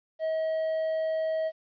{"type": "tone", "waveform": "triangle", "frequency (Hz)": 638, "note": "D#5", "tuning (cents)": 43, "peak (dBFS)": -24, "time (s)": [0.19, 1.52], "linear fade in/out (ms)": 50, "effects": ["resampled to 11025 Hz", "11-bit"]}